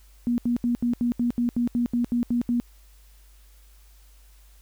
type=tone bursts; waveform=sine; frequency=240 Hz; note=B3; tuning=49 cents flat; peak=-20 dBFS; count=13; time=0.27-2.6 s; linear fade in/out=0 ms; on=110 ms; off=75 ms; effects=added 50 Hz sine -50 dBFS peak until 4.61 s + white hiss -60 dBFS RMS until 4.61 s